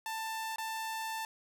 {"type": "tone with dropouts", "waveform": "sawtooth", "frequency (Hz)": 888, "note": "A5", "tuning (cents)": 16, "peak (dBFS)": -32, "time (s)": [0.06, 1.25], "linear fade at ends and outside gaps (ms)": 1, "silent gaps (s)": [0.56, 0.583], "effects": ["11-bit"]}